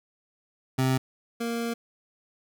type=tone pair in turn; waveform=25% pulse; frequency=130.81 / 233.1 Hz; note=C3 / A#3; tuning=0 / 0 cents; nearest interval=minor seventh; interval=1000 cents; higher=second; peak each=-18 / -24 dBFS; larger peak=first; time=0.78-0.98 / 1.4-1.74 s; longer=second; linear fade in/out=10 ms; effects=none